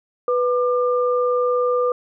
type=tone pair together; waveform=sine; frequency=493.9 / 1197.3 Hz; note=B4 / D6; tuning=0 / +33 cents; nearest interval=octave + minor third; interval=1533 cents; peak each=-17 / -23 dBFS; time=0.28-1.92 s; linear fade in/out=2 ms; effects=none